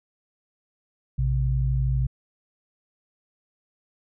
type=tone pair together; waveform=sine; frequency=58.27 / 130.81 Hz; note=A#1 / C3; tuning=0 / 0 cents; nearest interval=octave + major second; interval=1400 cents; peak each=-23 dBFS; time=1.18-2.07 s; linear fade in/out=10 ms; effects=none